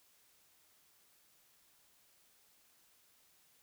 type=silence; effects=white hiss -69 dBFS RMS until 3.62 s